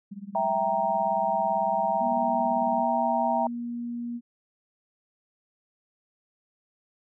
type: tone with tremolo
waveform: sine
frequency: 200 Hz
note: G3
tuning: 35 cents sharp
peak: -33 dBFS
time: 0.11-2.84 s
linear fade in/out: 10 ms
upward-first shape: sine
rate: 18 Hz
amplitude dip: 90%
type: chord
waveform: sine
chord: E diminished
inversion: none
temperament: equal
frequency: 659.3 / 784 / 932.3 Hz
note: E5 / G5 / Bb5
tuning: 0 / 0 / 0 cents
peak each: -27 dBFS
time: 0.35-3.47 s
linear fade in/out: 2 ms
type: tone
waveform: sine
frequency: 238 Hz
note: A#3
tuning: 36 cents sharp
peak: -30 dBFS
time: 1.99-4.21 s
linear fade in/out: 50 ms
effects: none